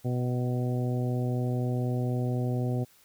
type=harmonic tone with a mistuned harmonic; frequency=124 Hz; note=B2; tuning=7 cents sharp; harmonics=1 / 2 / 3 / 4 / 5 / 6; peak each=-27 / -33 / -37 / -39 / -41 / -43 dBFS; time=0.04-2.85 s; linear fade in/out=20 ms; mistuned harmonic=6; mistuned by=+19 cents; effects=white hiss -60 dBFS RMS until 3.04 s